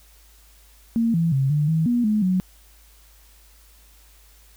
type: tone with pitch steps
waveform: sine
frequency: 229.8 / 166.2 / 134.9 / 148.7 / 160.3 / 240.8 / 212.9 / 184.8 Hz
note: A#3 / E3 / C#3 / D3 / E3 / B3 / G#3 / F#3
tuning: -25 / +15 / -47 / +22 / -48 / -44 / +43 / -2 cents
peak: -17 dBFS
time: 0.96-2.4 s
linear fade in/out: 0 ms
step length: 180 ms
effects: added 52 Hz sine -51 dBFS peak until 4.56 s + white hiss -55 dBFS RMS until 4.56 s